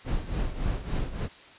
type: noise with tremolo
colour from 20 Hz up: brown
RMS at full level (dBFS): -26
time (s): 0.04-1.29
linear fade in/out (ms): 50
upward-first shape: triangle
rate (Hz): 3.5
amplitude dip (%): 80
effects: white hiss -50 dBFS RMS until 1.58 s + resampled to 8000 Hz